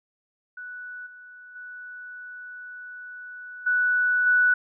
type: tone with level steps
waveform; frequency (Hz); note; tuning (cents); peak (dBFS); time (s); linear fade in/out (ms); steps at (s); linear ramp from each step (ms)
sine; 1480; F#6; 0; -35 / -43 / -37 / -19 / -16; 0.57-4.54; 5; 1.06 / 1.55 / 3.66 / 4.26; 10
effects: none